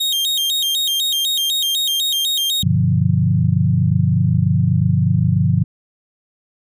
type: tone with vibrato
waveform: 40% pulse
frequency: 3457 Hz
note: A7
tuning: 31 cents flat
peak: -15 dBFS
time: 0-2.63 s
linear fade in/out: 10 ms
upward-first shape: square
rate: 4 Hz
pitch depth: 140 cents each way
type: chord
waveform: sine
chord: G dominant seventh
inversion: none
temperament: equal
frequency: 98 / 123.47 / 146.83 / 174.61 Hz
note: G2 / B2 / D3 / F3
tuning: 0 / 0 / 0 / 0 cents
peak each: -18 / -18 / -18 / -18 dBFS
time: 2.63-5.64 s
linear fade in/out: 5 ms
effects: none